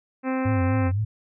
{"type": "harmonic tone", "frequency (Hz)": 261, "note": "C4", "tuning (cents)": -4, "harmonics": [1, 2, 3, 4, 5, 6, 7, 8, 9, 10], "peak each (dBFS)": [-24, -30, -34, -36, -38, -40, -41, -42, -43, -44], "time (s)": [0.23, 0.92], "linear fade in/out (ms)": 50}
{"type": "tone with vibrato", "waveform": "sine", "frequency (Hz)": 98.8, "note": "G2", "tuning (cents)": 14, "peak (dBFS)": -21, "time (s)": [0.45, 1.05], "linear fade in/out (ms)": 10, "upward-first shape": "triangle", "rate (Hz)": 4, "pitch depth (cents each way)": 190}
{"effects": []}